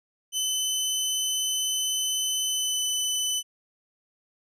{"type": "tone with pitch glide", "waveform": "20% pulse", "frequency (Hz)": [3032, 3009], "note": ["F#7", "F#7"], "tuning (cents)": [42, 28], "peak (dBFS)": -19, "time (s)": [0.32, 3.43], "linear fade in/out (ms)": 50, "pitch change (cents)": -14, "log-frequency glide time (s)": [2.46, 2.83], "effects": []}